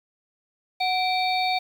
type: harmonic tone with a mistuned harmonic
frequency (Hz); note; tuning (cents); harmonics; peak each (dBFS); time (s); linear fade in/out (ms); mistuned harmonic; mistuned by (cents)
740; F#5; 0; 1 / 3 / 5 / 6; -23 / -28 / -30 / -31; 0.8-1.59; 10; 3; +87
effects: 8-bit